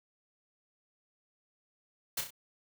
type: noise with echo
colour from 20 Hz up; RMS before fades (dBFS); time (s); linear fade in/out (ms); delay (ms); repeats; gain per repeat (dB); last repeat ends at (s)
white; -33; 2.17-2.21; 5; 32; 3; -6; 2.306
effects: none